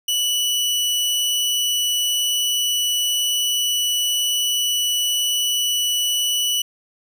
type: tone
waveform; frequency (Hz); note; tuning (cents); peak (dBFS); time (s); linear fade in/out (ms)
sawtooth; 2957; F#7; -2; -15; 0.08-6.62; 5
effects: none